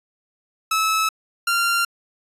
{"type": "tone pair in turn", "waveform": "sawtooth", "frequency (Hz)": [1300, 1385.1], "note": ["E6", "F6"], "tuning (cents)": [-24, -15], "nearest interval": "minor second", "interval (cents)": 109, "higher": "second", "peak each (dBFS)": -14, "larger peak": "neither", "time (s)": [[0.71, 1.09], [1.47, 1.85]], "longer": "neither", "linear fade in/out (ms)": 5, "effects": ["resampled to 32000 Hz"]}